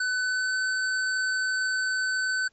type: tone with pitch glide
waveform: square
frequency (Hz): 1505 to 1518.1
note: F#6 to F#6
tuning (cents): +29 to +44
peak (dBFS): -25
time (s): 0-2.48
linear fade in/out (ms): 5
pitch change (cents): +15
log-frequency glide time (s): 0.21-0.57
effects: pink hiss -68 dBFS RMS until 2.52 s + MP3 32 kbps